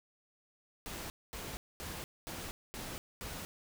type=noise bursts; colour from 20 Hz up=pink; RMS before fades=-43 dBFS; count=6; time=0.86-3.45 s; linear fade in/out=0 ms; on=240 ms; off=230 ms; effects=none